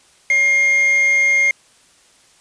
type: tone with quantisation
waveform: triangle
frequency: 2127 Hz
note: C7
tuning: 28 cents sharp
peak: -10 dBFS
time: 0.3-1.51 s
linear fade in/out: 2 ms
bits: 5
effects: white hiss -52 dBFS RMS until 2.4 s + resampled to 22050 Hz